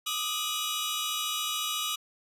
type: tone cluster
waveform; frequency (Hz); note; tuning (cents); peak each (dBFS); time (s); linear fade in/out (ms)
sawtooth; 1202 / 1262 / 2940 / 3369 / 3820; D6 / D#6 / F#7 / G#7 / A#7; +40 / +24 / -12 / +24 / +42; -34 / -34 / -30 / -37 / -32; 0.06-1.96; 10
effects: resampled to 32000 Hz